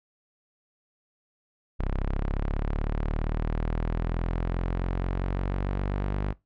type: linear sweep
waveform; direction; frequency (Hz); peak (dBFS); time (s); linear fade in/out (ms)
sawtooth; up; 32.7 to 50; -22; 1.79-6.33; 10
effects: noise-tail reverb RT60 0.2 s tail -21 dB re dry + low-pass 2000 Hz 12 dB/octave